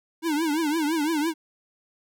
square tone with vibrato, 311.1 Hz, D#4, in tune, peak -23 dBFS, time 0.22-1.34 s, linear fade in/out 50 ms, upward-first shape triangle, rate 5.9 Hz, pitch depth 160 cents each way, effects none

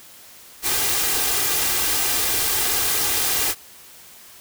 white noise with comb filter, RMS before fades -21 dBFS, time 0.62-3.55 s, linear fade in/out 50 ms, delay 2.5 ms, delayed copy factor +0.5, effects white hiss -45 dBFS RMS until 4.4 s

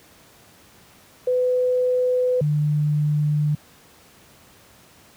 sine tone pair in turn, 502 / 149.25 Hz, B4 / D3, +28 / +28 cents, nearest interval octave + major sixth, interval 2100 cents, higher first, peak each -17 dBFS, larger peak neither, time 1.27-2.41 / 2.41-3.55 s, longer neither, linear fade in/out 5 ms, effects pink hiss -51 dBFS RMS until 5.16 s + high-pass 80 Hz 12 dB/octave

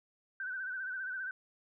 sine tone with vibrato, 1524 Hz, G6, 49 cents flat, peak -36 dBFS, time 0.4-1.31 s, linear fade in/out 2 ms, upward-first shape sine, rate 15 Hz, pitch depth 63 cents each way, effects none

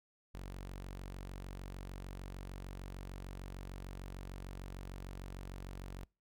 sawtooth tone, 46.64 Hz, F#1, 15 cents sharp, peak -40 dBFS, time 0.34-6.05 s, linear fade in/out 10 ms, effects noise-tail reverb RT60 0.3 s tail -26 dB re dry

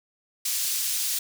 pink high-pass noise, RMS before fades -27 dBFS, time 0.45-1.19 s, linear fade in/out 5 ms, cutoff 4900 Hz, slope 12 dB/octave, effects none

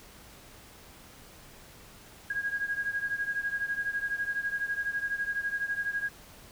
sine beating tone pair, 1635 / 1647 Hz, G#6 / G#6, -28 / -15 cents, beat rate 12 Hz, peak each -31 / -34 dBFS, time 2.3-6.09 s, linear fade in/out 5 ms, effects pink hiss -52 dBFS RMS until 6.51 s

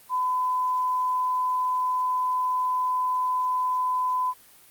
sine tone, 1009 Hz, B5, 37 cents sharp, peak -22 dBFS, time 0.09-4.34 s, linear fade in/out 50 ms, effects white hiss -53 dBFS RMS until 4.7 s + Opus 32 kbps

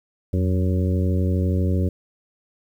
harmonic tone with a mistuned harmonic, 92.5 Hz, F#2, in tune, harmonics 1 / 2 / 3 / 4 / 5 / 6, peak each -19 / -25 / -29 / -31 / -33 / -35 dBFS, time 0.33-1.89 s, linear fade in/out 5 ms, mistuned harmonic 1, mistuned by -110 cents, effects 9-bit

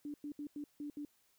sine tone bursts at uneven times, 292.7 Hz, D4, 6 cents flat, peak -40 dBFS, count 6, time 0.05-0.14 / 0.24-0.32 / 0.39-0.47 / 0.56-0.64 / 0.8-0.9 / 0.97-1.05 s, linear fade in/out 2 ms, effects white hiss -73 dBFS RMS until 1.38 s

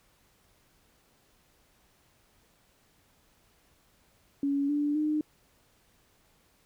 sine tone with pitch steps, 280.9 / 292.3 / 304.2 Hz, C#4 / D4 / D#4, +23 / -8 / -39 cents, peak -25 dBFS, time 4.43-5.21 s, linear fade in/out 2 ms, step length 260 ms, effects pink hiss -66 dBFS RMS until 6.65 s

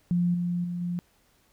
sine tone with level steps, 175.3 Hz, F3, 7 cents sharp, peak -21 / -25 / -29 / -27 dBFS, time 0.11-0.99 s, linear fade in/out 0 ms, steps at 0.34 / 0.64 / 0.81 s, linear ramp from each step 5 ms, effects pink hiss -65 dBFS RMS until 1.52 s

